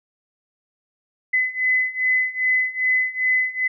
sine beating tone pair, 2019 / 2021.5 Hz, B6 / B6, +38 / +40 cents, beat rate 2.5 Hz, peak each -22 / -20 dBFS, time 1.33-3.68 s, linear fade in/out 10 ms, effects none

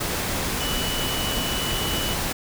sine tone in noise, 2960 Hz, F#7, in tune, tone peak -29 dBFS, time 0.6-2.14 s, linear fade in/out 10 ms, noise pink, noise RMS -26 dBFS, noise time 0-2.33 s, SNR -6 dB, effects none

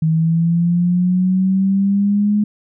sine linear sweep, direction up, 158.2 to 210 Hz, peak -12 dBFS, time 0.02-2.44 s, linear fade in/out 5 ms, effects none

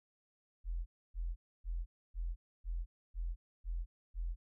sine tone bursts, 42.23 Hz, E1, 43 cents sharp, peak -35 dBFS, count 8, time 0.64-4.36 s, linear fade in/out 50 ms, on 220 ms, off 280 ms, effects none

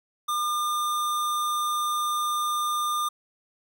square tone, 1204 Hz, D6, 43 cents sharp, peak -25 dBFS, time 0.28-3.09 s, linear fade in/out 10 ms, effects 10-bit

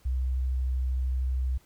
sine tone with vibrato, 64.2 Hz, C2, 32 cents flat, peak -24 dBFS, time 0.05-1.58 s, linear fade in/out 10 ms, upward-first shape triangle, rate 13 Hz, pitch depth 15 cents each way, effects tanh soft clip ceiling -20 dBFS + pink hiss -62 dBFS RMS until 1.65 s

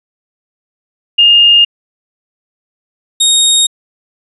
sine / 25% pulse tone pair in turn, 2829 / 3730 Hz, F7 / A#7, +22 / 0 cents, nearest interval perfect fourth, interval 478 cents, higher second, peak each -3 dBFS, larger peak neither, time 1.18-1.65 / 3.2-3.67 s, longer neither, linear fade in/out 10 ms, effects resampled to 32000 Hz

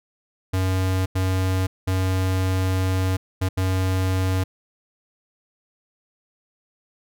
square tone bursts at uneven times, 93.7 Hz, F#2, 22 cents sharp, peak -20 dBFS, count 5, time 0.53-1.06 / 1.15-1.67 / 1.87-3.17 / 3.41-3.49 / 3.57-4.44 s, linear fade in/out 10 ms, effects none

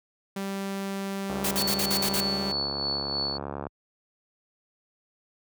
sawtooth tone, 195.9 Hz, G3, 1 cent flat, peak -26 dBFS, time 0.36-2.52 s, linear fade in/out 5 ms
click train, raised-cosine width 1 ms, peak -19 dBFS, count 167, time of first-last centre 1.3-3.668 s, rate 70.1 Hz
white noise bursts, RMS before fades -28 dBFS, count 7, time 1.44-2.207 s, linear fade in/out 5 ms, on 71 ms, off 45 ms
sine tone with tremolo, 4435 Hz, C#8, in tune, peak -26 dBFS, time 1.57-3.38 s, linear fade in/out 10 ms, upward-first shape sine, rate 3.2 Hz, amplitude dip 45%
effects high-pass 60 Hz 12 dB/octave

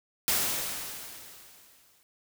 white noise with exponential decay, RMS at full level -25 dBFS, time 0.28-2.03 s, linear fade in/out 0 ms, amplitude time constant 380 ms, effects none

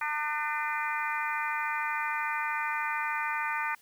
harmonic tone with a mistuned harmonic, 301.1 Hz, D4, 43 cents sharp, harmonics 3 / 4 / 5 / 6 / 7 / 8, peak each -34 / -35 / -36 / -37 / -37 / -38 dBFS, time 0.01-3.75 s, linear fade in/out 5 ms, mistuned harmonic 7, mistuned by -53 cents, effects white hiss -61 dBFS RMS until 3.81 s

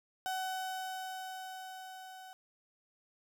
35% pulse tone with level ramp, 752 Hz, F#5, 28 cents sharp, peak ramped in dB -32 to -47 dBFS, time 0.26-2.33 s, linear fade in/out 0 ms, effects none

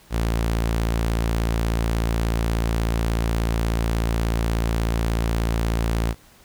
sawtooth tone, 56.5 Hz, A1, 47 cents sharp, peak -16 dBFS, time 0.1-6.15 s, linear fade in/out 50 ms, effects pink hiss -52 dBFS RMS until 6.44 s

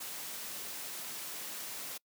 white noise, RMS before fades -42 dBFS, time 0-1.98 s, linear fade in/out 10 ms, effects noise-tail reverb RT60 0.1 s tail -25 dB re dry + high-pass 150 Hz 12 dB/octave

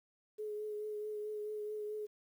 sine tone with vibrato, 423.2 Hz, G#4, 33 cents sharp, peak -38 dBFS, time 0.38-2.07 s, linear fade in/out 20 ms, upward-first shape triangle, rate 4.6 Hz, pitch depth 23 cents each way, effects 11-bit

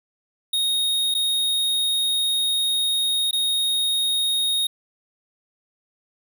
square tone with dropouts, 3729 Hz, A#7, in tune, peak -20 dBFS, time 0.53-4.67 s, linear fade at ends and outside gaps 5 ms, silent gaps 1.142-1.148 / 3.311-3.329 s, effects none

